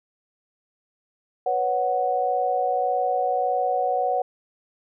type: chord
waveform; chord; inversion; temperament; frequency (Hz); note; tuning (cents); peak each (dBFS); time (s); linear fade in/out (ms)
sine; B suspended second; none; just; 493.9 / 555.6 / 740.8; B4 / C#5 / F#5; 0 / +4 / +2; -27 / -27 / -22; 1.46-4.22; 5
effects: none